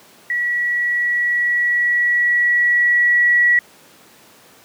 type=tone with level ramp; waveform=sine; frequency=1933 Hz; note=B6; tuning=38 cents flat; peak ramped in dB=-17 to -10 dBFS; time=0.3-3.59 s; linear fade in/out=2 ms; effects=pink hiss -47 dBFS RMS until 4.64 s + high-pass 200 Hz 12 dB/octave